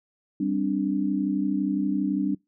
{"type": "chord", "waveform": "sine", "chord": "G suspended fourth", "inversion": "none", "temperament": "equal", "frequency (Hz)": [196, 261.6, 293.7], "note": ["G3", "C4", "D4"], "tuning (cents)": [0, 0, 0], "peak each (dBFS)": [-27, -29, -25], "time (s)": [0.4, 2.35], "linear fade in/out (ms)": 5, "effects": ["noise-tail reverb RT60 0.2 s tail -25 dB re dry"]}